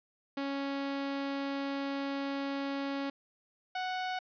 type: tone pair in turn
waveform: sawtooth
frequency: 277.2 / 740 Hz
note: C#4 / F#5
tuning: 0 / 0 cents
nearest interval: octave + perfect fourth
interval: 1700 cents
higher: second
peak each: -29 / -29 dBFS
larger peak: neither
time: 0.37-3.1 / 3.75-4.19 s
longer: first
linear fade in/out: 5 ms
effects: resampled to 11025 Hz + 11-bit